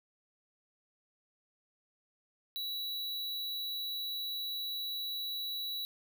square tone, 3925 Hz, B7, 11 cents flat, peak -36 dBFS, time 2.56-5.85 s, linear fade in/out 0 ms, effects none

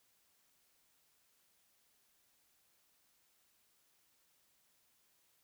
silence, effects white hiss -74 dBFS RMS until 5.43 s

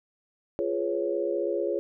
sine chord, C# dominant seventh, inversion first, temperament just, 346.5 / 415.8 / 498.9 / 554.4 Hz, E#4 / G#4 / B4 / C#5, -14 / +2 / +17 / 0 cents, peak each -30 / -30 / -35 / -30 dBFS, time 0.59-1.79 s, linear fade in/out 0 ms, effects none

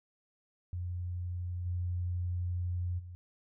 sine tone with level steps, 88.8 Hz, F2, 29 cents sharp, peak -34 / -31 / -43 dBFS, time 0.73-3.15 s, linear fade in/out 0 ms, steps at 1.65 / 2.98 s, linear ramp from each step 20 ms, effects none

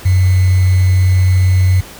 sine tone with sample-and-hold, 92.5 Hz, F#2, in tune, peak -7 dBFS, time 0.05-1.81 s, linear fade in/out 10 ms, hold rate 2100 Hz, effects pink hiss -34 dBFS RMS until 1.99 s

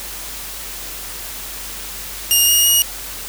10% pulse tone with pitch steps, 2835 / 2858 / 2881 Hz, F7 / F7 / F#7, +25 / +39 / -47 cents, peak -3 dBFS, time 2.31-2.82 s, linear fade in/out 0 ms, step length 170 ms, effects added 47 Hz sine -38 dBFS peak until 3.28 s + white hiss -30 dBFS RMS until 3.28 s

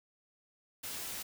white noise with comb filter, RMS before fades -41 dBFS, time 0.83-1.23 s, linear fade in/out 10 ms, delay 13 ms, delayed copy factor -0.5, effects none

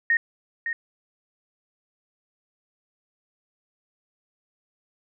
sine tone with echo, 1853 Hz, A#6, 11 cents flat, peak -17 dBFS, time 0.1-0.17 s, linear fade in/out 2 ms, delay 560 ms, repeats 1, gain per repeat -8 dB, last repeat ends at 0.73 s, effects none

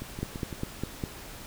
two click trains, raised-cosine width 3 ms, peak -17 / -23 dBFS, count 5 / 4, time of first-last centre 0.23-1.038 / 0.02-0.528 s, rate 4.95 / 5.91 Hz, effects pink hiss -44 dBFS RMS until 1.46 s

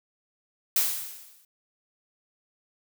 blue noise with exponential decay, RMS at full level -21 dBFS, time 0.76-1.45 s, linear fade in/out 2 ms, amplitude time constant 150 ms, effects none

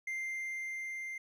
triangle tone with level ramp, 2094 Hz, C7, 1 cent sharp, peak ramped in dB -33 to -37 dBFS, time 0.07-1.18 s, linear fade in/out 5 ms, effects none

